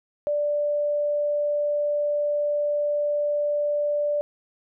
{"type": "tone", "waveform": "sine", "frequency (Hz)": 587.3, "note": "D5", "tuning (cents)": 0, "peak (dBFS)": -21, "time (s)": [0.27, 4.21], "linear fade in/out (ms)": 0, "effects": []}